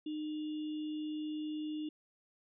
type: tone with sample-and-hold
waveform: sine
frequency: 305.2 Hz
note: D#4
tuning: 33 cents flat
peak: -36 dBFS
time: 0.06-1.89 s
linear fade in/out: 5 ms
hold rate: 3150 Hz
effects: resampled to 11025 Hz